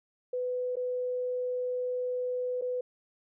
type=tone with dropouts; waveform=sine; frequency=499.2 Hz; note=B4; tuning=19 cents sharp; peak=-29 dBFS; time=0.33-2.81 s; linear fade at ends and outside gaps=5 ms; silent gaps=0.757-0.767 / 2.613-2.62 s; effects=none